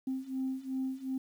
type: beating tone pair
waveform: sine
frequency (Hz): 261.3 / 264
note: C4 / C4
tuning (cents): -2 / +16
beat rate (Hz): 2.7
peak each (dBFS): -36 / -34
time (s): 0.07-1.18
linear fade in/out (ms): 5
effects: tanh soft clip ceiling -27 dBFS + 10-bit